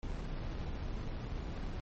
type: noise with sample-and-hold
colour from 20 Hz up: brown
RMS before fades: -39 dBFS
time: 0.03-1.8 s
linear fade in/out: 0 ms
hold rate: 3150 Hz
effects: low-pass 6000 Hz 12 dB/octave + MP3 32 kbps